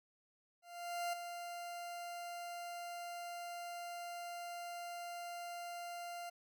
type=tone with ADSR envelope; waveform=40% pulse; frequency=696 Hz; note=F5; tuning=6 cents flat; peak=-35 dBFS; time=0.62-6.3 s; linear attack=510 ms; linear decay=7 ms; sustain=-8 dB; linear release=10 ms; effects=none